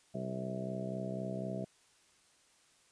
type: harmonic tone with a mistuned harmonic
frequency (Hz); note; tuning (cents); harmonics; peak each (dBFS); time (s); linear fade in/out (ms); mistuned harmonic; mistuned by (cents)
64; C2; -38; 2 / 3 / 4 / 5 / 6 / 7 / 8 / 9 / 10; -43 / -40 / -48 / -50 / -46 / -51 / -50 / -52 / -42; 0.14-1.65; 10; 10; +25
effects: white hiss -67 dBFS RMS until 2.91 s + resampled to 22050 Hz